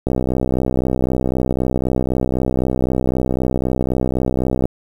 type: click train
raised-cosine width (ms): 2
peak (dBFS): -5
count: 294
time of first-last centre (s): 0.07-4.655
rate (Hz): 63.9
effects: 7-bit